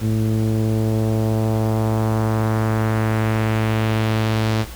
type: tone with low-pass filter sweep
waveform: sawtooth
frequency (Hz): 110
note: A2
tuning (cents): 0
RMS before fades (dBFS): -19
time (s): 0-4.66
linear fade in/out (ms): 50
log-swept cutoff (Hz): 290 to 5000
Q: 1.2
effects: added 60 Hz sine -34 dBFS peak until 4.75 s + pink hiss -38 dBFS RMS until 4.75 s